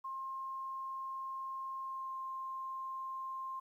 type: tone with pitch glide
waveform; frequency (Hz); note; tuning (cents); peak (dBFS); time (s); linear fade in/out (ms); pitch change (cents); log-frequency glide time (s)
sine; 1064 to 1056.7; C6 to C6; +29 to +17; -39; 0.04-3.6; 10; -12; 1.82-2.16
effects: 12-bit